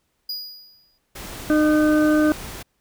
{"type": "tone with exponential decay", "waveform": "square", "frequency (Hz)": 4904, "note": "D#8", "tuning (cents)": -26, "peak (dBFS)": -25, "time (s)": [0.29, 0.98], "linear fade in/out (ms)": 5, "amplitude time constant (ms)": 150}
{"type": "noise", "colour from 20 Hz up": "pink", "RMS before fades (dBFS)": -35, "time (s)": [1.15, 2.63], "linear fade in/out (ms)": 10}
{"type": "harmonic tone", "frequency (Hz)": 304.7, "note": "D#4", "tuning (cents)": -36, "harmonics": [1, 2, 4, 5], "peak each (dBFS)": [-15, -22, -30, -27], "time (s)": [1.5, 2.32], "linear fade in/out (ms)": 0}
{"effects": ["pink hiss -70 dBFS RMS until 2.8 s"]}